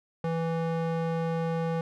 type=tone with band-pass filter; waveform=square; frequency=164.81 Hz; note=E3; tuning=in tune; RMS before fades=-29 dBFS; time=0.24-1.81 s; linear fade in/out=2 ms; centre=500 Hz; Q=0.71; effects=none